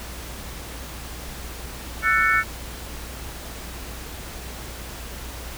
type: chord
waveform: sine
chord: F# minor seventh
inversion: third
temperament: just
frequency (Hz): 1332 / 1480 / 1776 / 2220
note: E6 / F#6 / A6 / C#7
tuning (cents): +18 / 0 / +16 / +2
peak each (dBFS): -22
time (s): 2.02-2.44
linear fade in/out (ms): 50
effects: added 60 Hz sine -37 dBFS peak until 5.57 s + pink hiss -37 dBFS RMS until 5.57 s